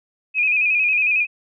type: tone with vibrato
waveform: sine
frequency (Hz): 2489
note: D#7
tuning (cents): 0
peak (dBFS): -15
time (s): 0.34-1.27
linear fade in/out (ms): 50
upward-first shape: square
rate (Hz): 11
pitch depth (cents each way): 45
effects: none